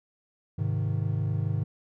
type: chord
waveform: triangle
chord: Ab major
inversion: none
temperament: equal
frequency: 103.83 / 130.81 / 155.56 Hz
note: Ab2 / C3 / Eb3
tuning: 0 / 0 / 0 cents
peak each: -26 / -29 / -29 dBFS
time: 0.58-1.64 s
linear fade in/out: 10 ms
effects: none